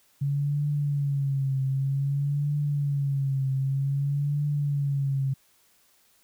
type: tone with vibrato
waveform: sine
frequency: 140 Hz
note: C#3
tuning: 18 cents sharp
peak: -23 dBFS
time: 0.21-5.34 s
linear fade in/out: 10 ms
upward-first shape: triangle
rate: 0.53 Hz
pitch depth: 85 cents each way
effects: white hiss -63 dBFS RMS until 6.23 s